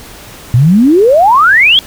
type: exponential sweep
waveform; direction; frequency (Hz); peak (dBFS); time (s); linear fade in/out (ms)
sine; up; 113.6 to 3400; -3; 0.54-1.79; 0
effects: pink hiss -32 dBFS RMS until 1.86 s